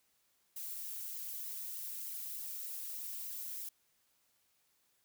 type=noise with flanger; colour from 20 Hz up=violet; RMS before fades=-43 dBFS; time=0.56-3.69 s; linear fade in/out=5 ms; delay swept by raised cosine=0.97 to 3.77 ms; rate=3.3 Hz; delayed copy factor=+0.6; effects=white hiss -75 dBFS RMS until 5.04 s